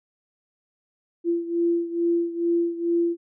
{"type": "beating tone pair", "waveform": "sine", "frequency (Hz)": [340.1, 342.4], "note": ["F4", "F4"], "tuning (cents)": [-46, -34], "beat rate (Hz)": 2.3, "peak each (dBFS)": [-22, -26], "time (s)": [1.24, 3.17], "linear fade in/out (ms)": 50, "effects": []}